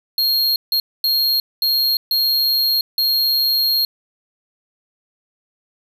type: tone bursts at uneven times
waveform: square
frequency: 4246 Hz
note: C8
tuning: 25 cents sharp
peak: -15 dBFS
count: 6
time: 0.18-0.56 / 0.72-0.8 / 1.04-1.4 / 1.62-1.97 / 2.11-2.81 / 2.98-3.85 s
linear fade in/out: 2 ms
effects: none